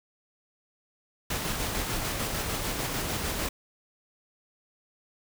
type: noise with tremolo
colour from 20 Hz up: pink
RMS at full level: -30 dBFS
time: 1.3-3.49 s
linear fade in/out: 5 ms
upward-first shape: square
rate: 6.7 Hz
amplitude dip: 25%
effects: none